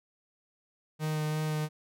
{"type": "tone with vibrato", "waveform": "45% pulse", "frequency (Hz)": 154.1, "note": "D#3", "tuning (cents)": -16, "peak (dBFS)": -29, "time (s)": [0.99, 1.69], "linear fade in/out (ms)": 50, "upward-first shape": "sine", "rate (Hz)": 2.9, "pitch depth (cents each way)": 13, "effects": []}